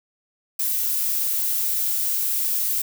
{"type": "noise", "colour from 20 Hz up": "violet", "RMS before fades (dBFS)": -23, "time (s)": [0.59, 2.82], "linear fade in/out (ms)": 5, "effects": []}